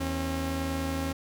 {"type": "tone pair together", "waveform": "sawtooth", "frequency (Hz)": [80.2, 269.8], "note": ["E2", "C#4"], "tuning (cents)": [-47, -47], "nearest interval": "octave + major sixth", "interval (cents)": 2100, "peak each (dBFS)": [-28, -27], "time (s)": [0, 1.13], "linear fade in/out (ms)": 10, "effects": []}